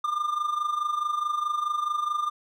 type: tone with amplitude modulation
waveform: triangle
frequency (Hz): 1202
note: D6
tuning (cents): +40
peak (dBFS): -20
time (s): 0.04-2.3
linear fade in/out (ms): 5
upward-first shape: sine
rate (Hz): 24.7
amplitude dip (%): 70
effects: none